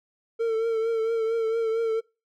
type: tone with vibrato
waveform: triangle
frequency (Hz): 451.8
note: A4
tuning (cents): +46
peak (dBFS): -20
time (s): 0.39-2.01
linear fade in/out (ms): 20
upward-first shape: triangle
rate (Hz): 4.4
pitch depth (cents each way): 44
effects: noise-tail reverb RT60 0.3 s tail -24 dB re dry